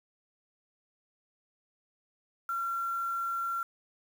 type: tone with quantisation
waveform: sine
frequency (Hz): 1367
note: F6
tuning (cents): -37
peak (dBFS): -30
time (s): 2.49-3.63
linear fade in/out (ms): 2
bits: 8
effects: none